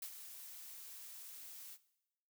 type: noise with ADSR envelope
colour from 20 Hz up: blue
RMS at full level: -44 dBFS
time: 0.02-1.78 s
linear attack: 6 ms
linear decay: 66 ms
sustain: -8 dB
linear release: 49 ms
effects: noise-tail reverb RT60 0.9 s tail -18 dB re dry